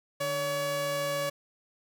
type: tone pair together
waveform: sawtooth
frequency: 150 / 566.3 Hz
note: D3 / C#5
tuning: +37 / +37 cents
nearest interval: octave + major seventh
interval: 2300 cents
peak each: -35 / -25 dBFS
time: 0.2-1.3 s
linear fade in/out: 10 ms
effects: none